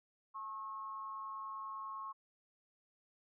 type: tone with amplitude modulation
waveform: sine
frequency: 1085 Hz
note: C#6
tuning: 37 cents flat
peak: -39 dBFS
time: 0.34-2.13 s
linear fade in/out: 20 ms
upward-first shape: sine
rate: 210 Hz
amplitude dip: 60%
effects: none